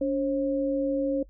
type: tone pair together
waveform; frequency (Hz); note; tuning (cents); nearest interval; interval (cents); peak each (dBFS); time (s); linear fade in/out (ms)
sine; 285 / 538; C#4 / C5; +48 / +48; major seventh; 1100; -26; 0.01-1.23; 5
effects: noise-tail reverb RT60 0.1 s tail -23 dB re dry + added 47 Hz sine -48 dBFS peak until 1.29 s